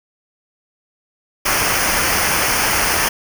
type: noise with comb filter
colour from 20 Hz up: pink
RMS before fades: -17 dBFS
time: 1.45-3.09 s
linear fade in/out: 10 ms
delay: 0.26 ms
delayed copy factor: -0.7
effects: none